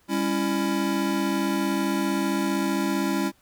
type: chord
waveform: square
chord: C# diminished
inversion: second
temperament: just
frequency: 199.57 / 277.2 / 332.6 Hz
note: G3 / C#4 / E4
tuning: +31 / 0 / +16 cents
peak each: -28 dBFS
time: 0.08-3.32 s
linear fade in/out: 50 ms
effects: pink hiss -62 dBFS RMS until 3.41 s